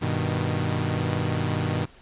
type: chord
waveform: sawtooth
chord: G augmented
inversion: none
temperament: equal with one note detuned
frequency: 98.51 / 123.47 / 155.56 Hz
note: G2 / B2 / D#3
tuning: +9 / 0 / 0 cents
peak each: -24 dBFS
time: 0.01-1.86 s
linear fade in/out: 20 ms
effects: pink hiss -52 dBFS RMS until 2.01 s + resampled to 8000 Hz